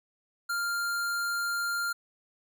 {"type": "tone", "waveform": "square", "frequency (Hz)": 1396.9, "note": "F6", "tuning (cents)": 0, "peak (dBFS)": -29, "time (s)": [0.49, 1.93], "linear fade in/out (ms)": 10, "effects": []}